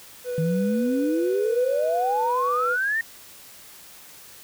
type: tone with vibrato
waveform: triangle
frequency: 493.9 Hz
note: B4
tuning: in tune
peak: -24 dBFS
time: 0.24-2.77 s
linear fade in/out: 50 ms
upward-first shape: sine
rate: 9 Hz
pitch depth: 11 cents each way
type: exponential sweep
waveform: sine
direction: up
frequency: 155.56 to 1864.7 Hz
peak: -21 dBFS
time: 0.38-3.01 s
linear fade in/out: 2 ms
effects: white hiss -46 dBFS RMS until 4.43 s